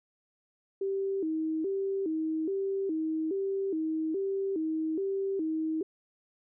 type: tone with vibrato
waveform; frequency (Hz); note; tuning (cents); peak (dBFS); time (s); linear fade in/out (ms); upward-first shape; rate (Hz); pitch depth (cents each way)
sine; 351.6; F4; +12; -28; 0.81-5.83; 5; square; 1.2; 180
effects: none